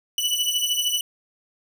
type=beating tone pair; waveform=sawtooth; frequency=2958 / 2971 Hz; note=F#7 / F#7; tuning=-1 / +6 cents; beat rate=13 Hz; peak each=-21 dBFS; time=0.18-1.01 s; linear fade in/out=2 ms; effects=none